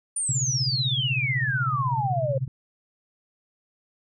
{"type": "exponential sweep", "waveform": "sine", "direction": "down", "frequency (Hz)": [9397, 523.3], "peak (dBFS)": -24, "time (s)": [0.16, 2.38], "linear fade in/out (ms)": 5}
{"type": "tone with tremolo", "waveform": "sine", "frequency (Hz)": 130, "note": "C3", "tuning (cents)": -11, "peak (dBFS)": -21, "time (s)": [0.29, 2.48], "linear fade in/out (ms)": 2, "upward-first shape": "sine", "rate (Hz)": 16, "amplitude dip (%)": 95}
{"effects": []}